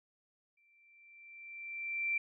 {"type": "tone with exponential growth", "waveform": "sine", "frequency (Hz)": 2349, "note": "D7", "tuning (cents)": 0, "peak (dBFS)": -29, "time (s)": [0.57, 2.18], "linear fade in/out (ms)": 5, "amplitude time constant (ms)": 350, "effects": []}